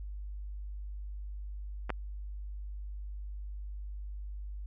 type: clicks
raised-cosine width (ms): 0.5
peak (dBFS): -23 / -17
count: 2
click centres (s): 1.895 / 1.903
effects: added 50 Hz sine -38 dBFS peak until 4.66 s